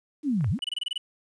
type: linear two-way sweep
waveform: sine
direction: down then up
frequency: 314.3 to 83.7 to 314.3 Hz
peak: -22 dBFS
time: 0.23-0.59 s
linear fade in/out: 50 ms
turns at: 0.5 s
type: clicks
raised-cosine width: 0.5 ms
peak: -33 / -24 / -31 dBFS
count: 3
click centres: 0.409 / 0.444 / 0.59 s
type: tone bursts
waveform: triangle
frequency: 2960 Hz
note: F#7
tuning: in tune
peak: -25 dBFS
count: 8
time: 0.62-0.979 s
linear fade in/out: 5 ms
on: 23 ms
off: 25 ms
effects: resampled to 22050 Hz + 10-bit